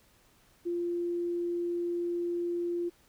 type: tone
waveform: sine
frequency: 346.7 Hz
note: F4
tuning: 13 cents flat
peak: -29 dBFS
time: 0.65-2.9 s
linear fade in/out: 20 ms
effects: pink hiss -64 dBFS RMS until 3.08 s